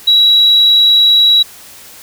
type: tone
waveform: sine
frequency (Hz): 3890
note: B7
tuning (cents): -27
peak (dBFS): -4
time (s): 0.07-1.43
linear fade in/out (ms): 10
effects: tanh soft clip ceiling 0 dBFS + white hiss -36 dBFS RMS until 2.02 s